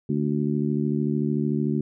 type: harmonic tone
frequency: 73.42 Hz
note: D2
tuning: in tune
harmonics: 2 / 3 / 4 / 5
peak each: -26 / -25 / -29 / -30 dBFS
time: 0.09-1.81 s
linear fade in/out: 5 ms
effects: none